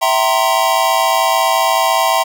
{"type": "chord", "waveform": "square", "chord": "C dominant seventh", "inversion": "first", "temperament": "equal with one note detuned", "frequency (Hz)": [659.3, 768.3, 932.3, 1046.5], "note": ["E5", "G5", "Bb5", "C6"], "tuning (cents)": [0, -35, 0, 0], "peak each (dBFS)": -18, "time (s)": [0.01, 2.24], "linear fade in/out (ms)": 20, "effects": []}